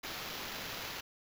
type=noise with sample-and-hold; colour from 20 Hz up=violet; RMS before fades=-42 dBFS; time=0.03-1.01 s; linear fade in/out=10 ms; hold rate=8820 Hz; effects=none